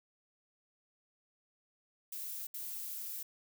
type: noise bursts at uneven times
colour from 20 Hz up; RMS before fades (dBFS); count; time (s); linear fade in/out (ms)
violet; -42; 2; 2.12-2.47 / 2.54-3.23; 5
effects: none